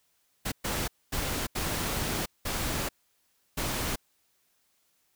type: noise bursts at uneven times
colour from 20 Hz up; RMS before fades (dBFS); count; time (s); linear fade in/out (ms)
pink; -31; 6; 0.45-0.52 / 0.64-0.88 / 1.12-1.47 / 1.55-2.26 / 2.45-2.89 / 3.57-3.96; 10
effects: white hiss -71 dBFS RMS until 5.15 s